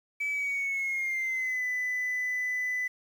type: tone with pitch glide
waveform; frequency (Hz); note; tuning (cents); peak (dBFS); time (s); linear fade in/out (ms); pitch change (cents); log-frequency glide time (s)
sine; 2296 to 1998.8; D7 to B6; -40 to +20; -26; 0.2-2.88; 10; -240; 0.31-1.64
effects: tanh soft clip ceiling -26 dBFS + 9-bit